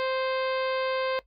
harmonic tone with a mistuned harmonic, 523 Hz, C5, 1 cent flat, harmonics 1 / 2 / 3 / 4 / 5 / 6 / 7 / 8 / 9, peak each -27 / -33 / -37 / -39 / -41 / -43 / -44 / -45 / -46 dBFS, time 0-1.19 s, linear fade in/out 0 ms, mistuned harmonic 5, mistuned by -18 cents, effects noise-tail reverb RT60 0.1 s tail -17 dB re dry + added 50 Hz sine -61 dBFS peak until 1.26 s

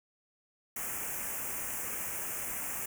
white band-stop noise, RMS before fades -37 dBFS, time 0.76-2.86 s, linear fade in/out 5 ms, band 2700 to 6200 Hz, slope 48 dB/octave, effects none

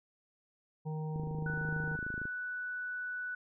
harmonic tone, 155.56 Hz, D#3, in tune, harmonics 1 / 3 / 5 / 6, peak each -35 / -45 / -50 / -51 dBFS, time 0.85-1.97 s, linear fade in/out 20 ms
click train, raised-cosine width 3 ms, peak -30 dBFS, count 30, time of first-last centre 1.16-2.254 s, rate 26.5 Hz
sine tone, 1484 Hz, F#6, 5 cents sharp, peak -36 dBFS, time 1.46-3.35 s, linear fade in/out 5 ms
effects none

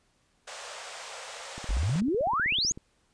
pink band-pass noise, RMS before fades -42 dBFS, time 0.47-2.01 s, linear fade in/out 10 ms, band 490 to 9000 Hz, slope 48 dB/octave
click train, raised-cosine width 3 ms, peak -28 dBFS, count 20, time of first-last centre 1.58-2.775 s, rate 15.9 Hz
sine exponential sweep, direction up, 42.13 to 6980 Hz, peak -24 dBFS, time 1.69-2.72 s, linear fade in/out 0 ms
effects pink hiss -69 dBFS RMS until 3.13 s + resampled to 22050 Hz

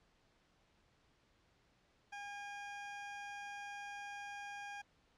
20% pulse tone, 812 Hz, G#5, 39 cents flat, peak -40 dBFS, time 2.12-4.82 s, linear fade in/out 10 ms, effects pink hiss -73 dBFS RMS until 5.17 s + low-pass 5000 Hz 12 dB/octave

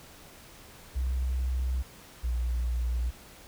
sine tone pair in turn, 63.7 / 59.98 Hz, C2 / B1, -46 / -50 cents, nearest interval minor second, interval 104 cents, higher first, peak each -25 dBFS, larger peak neither, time 0.95-1.83 / 2.23-3.11 s, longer neither, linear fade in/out 20 ms, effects tanh soft clip ceiling -22 dBFS + pink hiss -51 dBFS RMS until 3.47 s

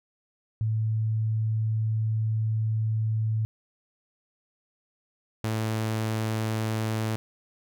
sine / sawtooth tone pair in turn, 110 / 110 Hz, A2 / A2, 0 / 0 cents, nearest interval unison, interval 0 cents, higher neither, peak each -23 / -22 dBFS, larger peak second, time 0.61-3.45 / 5.44-7.16 s, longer first, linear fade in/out 0 ms, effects none

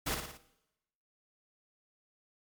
pink noise with echo, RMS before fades -33 dBFS, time 0.06-0.15 s, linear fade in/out 10 ms, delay 57 ms, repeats 4, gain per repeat -5 dB, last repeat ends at 0.378 s, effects noise-tail reverb RT60 0.9 s tail -17 dB re dry + MP3 96 kbps

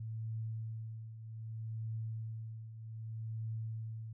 sine tone with tremolo, 111.4 Hz, A2, 22 cents sharp, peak -36 dBFS, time 0-4.13 s, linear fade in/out 5 ms, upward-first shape triangle, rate 0.64 Hz, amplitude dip 70%, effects none

